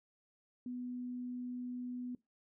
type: tone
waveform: sine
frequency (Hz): 247.6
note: B3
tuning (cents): +5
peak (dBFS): -39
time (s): 0.66-2.15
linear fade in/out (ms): 2
effects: noise-tail reverb RT60 0.2 s tail -20 dB re dry